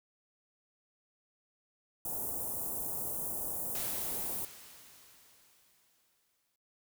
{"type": "band-stop noise", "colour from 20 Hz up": "white", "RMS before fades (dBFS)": -37, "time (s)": [2.05, 4.45], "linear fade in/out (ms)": 2, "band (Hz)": [870, 9200], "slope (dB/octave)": 24}
{"type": "noise with exponential decay", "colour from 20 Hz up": "white", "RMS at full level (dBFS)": -40, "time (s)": [3.75, 6.56], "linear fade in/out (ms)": 2, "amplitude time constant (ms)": 610}
{"effects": ["noise-tail reverb RT60 0.6 s tail -26 dB re dry"]}